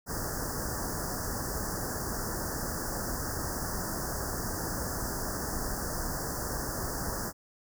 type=band-stop noise; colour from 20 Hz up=pink; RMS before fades=-34 dBFS; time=0.06-7.33 s; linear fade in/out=50 ms; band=1800 to 4800 Hz; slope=96 dB/octave; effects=none